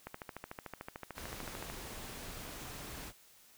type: click train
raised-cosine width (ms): 0.5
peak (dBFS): -27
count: 23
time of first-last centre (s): 0.07-1.7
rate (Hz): 13.5
type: noise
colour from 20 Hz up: pink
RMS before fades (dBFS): -46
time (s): 1.14-3.13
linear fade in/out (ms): 50
effects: white hiss -62 dBFS RMS until 3.57 s